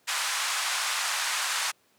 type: band-pass noise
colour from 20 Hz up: pink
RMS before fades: -29 dBFS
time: 0.07-1.72 s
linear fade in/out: 20 ms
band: 950 to 10000 Hz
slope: 24 dB/octave
effects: pink hiss -65 dBFS RMS until 1.98 s + high-pass 200 Hz 12 dB/octave